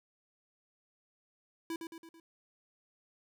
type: tone with echo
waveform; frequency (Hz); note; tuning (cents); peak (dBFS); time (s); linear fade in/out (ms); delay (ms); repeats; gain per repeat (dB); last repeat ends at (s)
square; 329.6; E4; 0; -36; 1.7-1.76; 2; 110; 4; -5; 2.2
effects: none